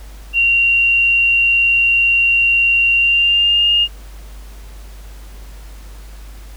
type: tone with pitch glide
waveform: sine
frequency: 2759 to 2832 Hz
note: F7 to F7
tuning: -22 to +23 cents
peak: -10 dBFS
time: 0.33-3.88 s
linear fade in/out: 50 ms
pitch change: +45 cents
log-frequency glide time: 2.95-3.71 s
effects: added 50 Hz sine -32 dBFS peak until 6.56 s + pink hiss -44 dBFS RMS until 6.56 s